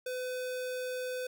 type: tone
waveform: square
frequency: 505 Hz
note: B4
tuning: 39 cents sharp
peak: -35 dBFS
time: 0.06-1.27 s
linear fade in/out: 5 ms
effects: none